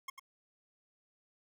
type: tone with echo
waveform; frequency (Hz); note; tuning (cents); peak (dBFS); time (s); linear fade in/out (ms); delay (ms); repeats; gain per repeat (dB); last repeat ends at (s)
25% pulse; 1074; C6; +45; -35; 0.08-0.1; 5; 96; 1; -8; 0.196
effects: none